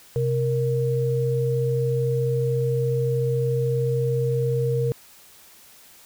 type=tone pair together; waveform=sine; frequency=130 / 466.9 Hz; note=C3 / A#4; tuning=-11 / +3 cents; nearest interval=octave + minor seventh; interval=2214 cents; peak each=-22 / -23 dBFS; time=0.16-4.92 s; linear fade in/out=0 ms; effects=white hiss -50 dBFS RMS until 6.05 s